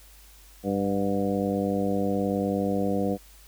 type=harmonic tone with a mistuned harmonic; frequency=98.9 Hz; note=G2; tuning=16 cents sharp; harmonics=1 / 2 / 3 / 4 / 5 / 6 / 7; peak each=-36 / -27 / -30 / -35 / -29 / -35 / -35 dBFS; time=0.63-3.18 s; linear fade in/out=50 ms; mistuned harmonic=7; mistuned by=+68 cents; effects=added 50 Hz sine -51 dBFS peak until 3.47 s + white hiss -54 dBFS RMS until 3.47 s